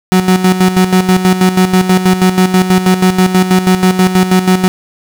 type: tone with tremolo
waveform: 35% pulse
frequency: 185 Hz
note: F#3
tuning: in tune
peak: -3 dBFS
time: 0.12-4.68 s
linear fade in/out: 0 ms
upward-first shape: square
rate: 6.2 Hz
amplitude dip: 65%
effects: none